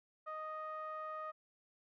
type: tone with low-pass filter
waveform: sawtooth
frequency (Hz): 622.3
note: D#5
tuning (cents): 0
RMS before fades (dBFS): -44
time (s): 0.26-1.32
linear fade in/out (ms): 20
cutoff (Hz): 1400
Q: 7
effects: none